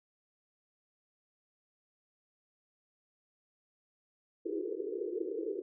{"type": "band-pass noise", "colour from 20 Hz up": "white", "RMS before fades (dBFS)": -37, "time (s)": [4.45, 5.62], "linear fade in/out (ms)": 10, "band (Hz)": [320, 470], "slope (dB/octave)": 96, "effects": []}